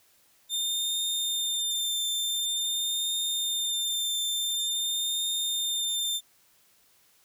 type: tone with vibrato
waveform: sawtooth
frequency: 3608 Hz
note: A7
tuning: 43 cents sharp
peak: -24 dBFS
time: 0.49-6.21 s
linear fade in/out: 50 ms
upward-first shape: triangle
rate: 0.47 Hz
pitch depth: 19 cents each way
effects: white hiss -63 dBFS RMS until 7.24 s

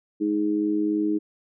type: tone with amplitude modulation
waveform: sine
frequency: 313.6 Hz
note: D#4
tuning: 14 cents sharp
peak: -17 dBFS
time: 0.2-1.19 s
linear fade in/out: 20 ms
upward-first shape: sine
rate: 103 Hz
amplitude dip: 80%
effects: none

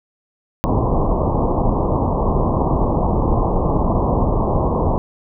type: low-pass noise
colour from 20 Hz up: pink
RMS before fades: -17 dBFS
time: 0.64-4.98 s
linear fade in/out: 0 ms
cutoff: 1100 Hz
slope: 96 dB/octave
effects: none

